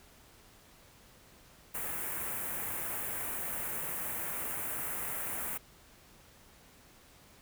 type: band-stop noise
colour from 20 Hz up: white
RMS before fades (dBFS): -37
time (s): 1.74-5.58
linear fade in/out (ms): 10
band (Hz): 2300 to 9200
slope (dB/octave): 24
effects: pink hiss -59 dBFS RMS until 7.41 s